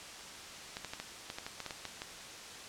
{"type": "clicks", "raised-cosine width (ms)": 0.2, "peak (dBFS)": -22, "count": 12, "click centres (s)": [0.769, 0.847, 0.935, 1, 1.301, 1.385, 1.465, 1.603, 1.663, 1.708, 1.853, 2.019], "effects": ["white hiss -47 dBFS RMS until 2.68 s", "low-pass 7000 Hz 12 dB/octave"]}